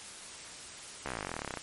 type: slowing click train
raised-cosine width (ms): 0.5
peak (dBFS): -20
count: 24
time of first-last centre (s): 1.06-1.573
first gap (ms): 14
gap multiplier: 1.04
effects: white hiss -46 dBFS RMS until 1.62 s + MP3 48 kbps